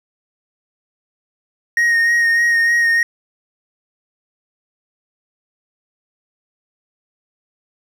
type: tone with vibrato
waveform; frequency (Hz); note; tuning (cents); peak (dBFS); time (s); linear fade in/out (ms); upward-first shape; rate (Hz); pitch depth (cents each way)
triangle; 1864.7; A#6; 0; -10; 1.77-3.03; 2; sine; 3.3; 21
effects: none